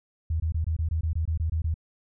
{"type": "tone bursts", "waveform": "sine", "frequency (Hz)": 80.3, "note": "E2", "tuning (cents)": -45, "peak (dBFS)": -23, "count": 12, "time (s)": [0.3, 1.742], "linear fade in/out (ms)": 5, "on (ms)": 100, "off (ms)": 22, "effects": []}